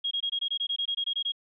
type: tone bursts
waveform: sine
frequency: 3276 Hz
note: G#7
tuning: 24 cents flat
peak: -26 dBFS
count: 14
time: 0.04-1.321 s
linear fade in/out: 10 ms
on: 72 ms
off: 21 ms
effects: none